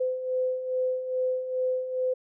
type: beating tone pair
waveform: sine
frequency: 509 / 511.4 Hz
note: C5 / C5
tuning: -48 / -40 cents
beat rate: 2.4 Hz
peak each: -33 / -26 dBFS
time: 0-2.14 s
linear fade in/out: 10 ms
effects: none